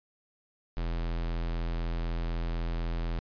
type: tone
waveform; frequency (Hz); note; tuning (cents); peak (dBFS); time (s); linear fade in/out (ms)
square; 42; E1; +33; -30; 0.77-3.19; 0
effects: resampled to 11025 Hz